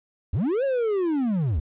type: linear two-way sweep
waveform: triangle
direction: up then down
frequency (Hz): 61.74 to 560 to 61.74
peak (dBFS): -19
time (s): 0.33-1.6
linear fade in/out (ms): 5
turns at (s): 0.64
effects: resampled to 8000 Hz + 10-bit